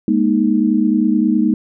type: chord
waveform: sine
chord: Ab suspended second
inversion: none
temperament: equal with one note detuned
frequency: 207.7 / 237.3 / 311.1 Hz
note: Ab3 / Bb3 / Eb4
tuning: 0 / +31 / 0 cents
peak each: -16 dBFS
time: 0.08-1.54 s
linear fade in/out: 2 ms
effects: none